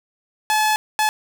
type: tone bursts at uneven times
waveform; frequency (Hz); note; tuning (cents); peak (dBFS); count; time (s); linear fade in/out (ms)
sawtooth; 859; A5; -42; -12; 2; 0.5-0.76 / 0.99-1.09; 0
effects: none